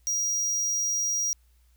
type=tone; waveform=square; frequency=5730 Hz; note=F8; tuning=44 cents sharp; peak=-25 dBFS; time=0.07-1.33 s; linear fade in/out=0 ms; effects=added 60 Hz sine -58 dBFS peak until 1.76 s + white hiss -70 dBFS RMS until 1.76 s